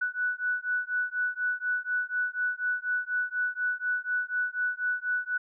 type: beating tone pair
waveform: sine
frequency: 1480 / 1484.1 Hz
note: F#6 / F#6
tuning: 0 / +5 cents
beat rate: 4.1 Hz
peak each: -30 / -30 dBFS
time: 0.01-5.38 s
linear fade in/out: 10 ms
effects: none